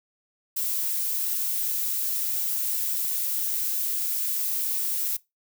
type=noise; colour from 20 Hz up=violet; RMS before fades=-27 dBFS; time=0.56-5.17 s; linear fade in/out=10 ms; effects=noise-tail reverb RT60 0.2 s tail -21 dB re dry